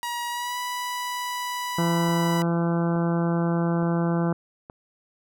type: tone with pitch glide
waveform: sawtooth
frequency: 956 to 985.7 Hz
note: A#5 to B5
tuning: +43 to -4 cents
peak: -24 dBFS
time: 0.03-2.42 s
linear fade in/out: 0 ms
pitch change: +53 cents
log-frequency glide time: 0.29-0.58 s
type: harmonic tone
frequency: 169.4 Hz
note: E3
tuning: 48 cents sharp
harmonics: 1 / 2 / 3 / 4 / 5 / 6 / 7 / 8 / 9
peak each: -22 / -28 / -32 / -34 / -36 / -38 / -39 / -40 / -41 dBFS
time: 1.78-4.33 s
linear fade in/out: 5 ms
type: click train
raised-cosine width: 1 ms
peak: -26 dBFS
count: 4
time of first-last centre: 2.09-4.699 s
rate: 1.15 Hz
effects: none